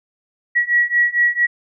sine beating tone pair, 1920 / 1924.4 Hz, B6 / B6, -49 / -45 cents, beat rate 4.4 Hz, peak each -17 / -16 dBFS, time 0.55-1.47 s, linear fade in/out 20 ms, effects none

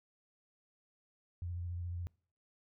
sine tone with vibrato, 87.31 Hz, F2, in tune, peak -37 dBFS, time 1.42-2.07 s, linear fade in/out 0 ms, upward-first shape sine, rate 14 Hz, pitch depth 31 cents each way, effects noise-tail reverb RT60 0.5 s tail -25 dB re dry

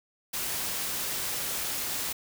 white noise, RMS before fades -32 dBFS, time 0.33-2.13 s, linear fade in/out 10 ms, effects none

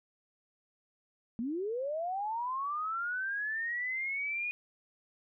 sine linear sweep, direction up, 217.8 to 2467 Hz, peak -32 dBFS, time 1.39-4.51 s, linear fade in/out 0 ms, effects none

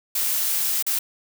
blue noise with dropouts, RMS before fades -23 dBFS, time 0.15-0.99 s, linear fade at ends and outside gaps 5 ms, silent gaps 0.826-0.865 s, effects none

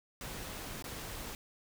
pink noise with dropouts, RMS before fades -43 dBFS, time 0.21-1.35 s, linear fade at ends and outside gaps 1 ms, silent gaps 0.824-0.841 s, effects none

